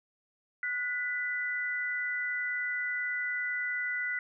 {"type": "tone pair together", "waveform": "sine", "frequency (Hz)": [1460.8, 1991], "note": ["F#6", "B6"], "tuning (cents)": [-23, 14], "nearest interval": "perfect fourth", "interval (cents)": 537, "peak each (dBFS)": [-34, -32], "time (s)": [0.63, 4.19], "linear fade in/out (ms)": 2, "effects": []}